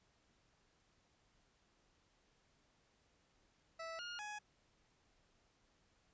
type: tone with pitch steps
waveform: 20% pulse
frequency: 656 / 1423 / 838 Hz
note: E5 / F6 / G#5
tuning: -9 / +32 / +15 cents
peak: -40 dBFS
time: 3.79-4.39 s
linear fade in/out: 10 ms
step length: 200 ms
effects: pink hiss -75 dBFS RMS until 6.13 s + resampled to 16000 Hz